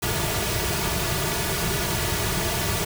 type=noise with comb filter; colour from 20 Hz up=pink; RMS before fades=-25 dBFS; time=0.02-2.85 s; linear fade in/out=10 ms; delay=3.8 ms; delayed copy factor=-0.8; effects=none